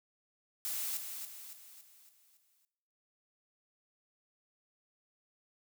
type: noise with echo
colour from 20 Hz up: blue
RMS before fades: -37 dBFS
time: 0.65-0.97 s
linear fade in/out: 0 ms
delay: 280 ms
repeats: 6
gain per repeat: -6 dB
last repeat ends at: 2.65 s
effects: noise-tail reverb RT60 0.9 s tail -18 dB re dry